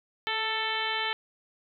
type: harmonic tone with a mistuned harmonic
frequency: 441.7 Hz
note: A4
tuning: 7 cents sharp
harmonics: 1 / 2 / 3 / 4 / 5 / 6 / 7 / 8 / 9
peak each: -40 / -34 / -37 / -34 / -35 / -40 / -34 / -39 / -40 dBFS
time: 0.27-1.13 s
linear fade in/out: 0 ms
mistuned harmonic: 1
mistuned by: -25 cents
effects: none